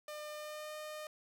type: tone with pitch glide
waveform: sawtooth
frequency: 602 to 610.8 Hz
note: D5 to D#5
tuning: +43 to -32 cents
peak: -39 dBFS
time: 0.08-1.07 s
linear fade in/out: 2 ms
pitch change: +25 cents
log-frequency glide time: 0.32-0.76 s
effects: none